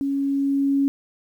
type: tone with level ramp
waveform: sine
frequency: 277.2 Hz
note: C#4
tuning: in tune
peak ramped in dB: -21 to -16 dBFS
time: 0.01-0.88 s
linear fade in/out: 0 ms
effects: 9-bit